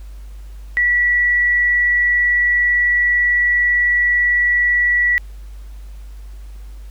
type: tone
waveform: sine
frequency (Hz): 1947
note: B6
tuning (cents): -25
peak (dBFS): -12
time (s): 0.77-5.18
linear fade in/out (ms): 0
effects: added 50 Hz sine -31 dBFS peak until 6.9 s + pink hiss -52 dBFS RMS until 6.9 s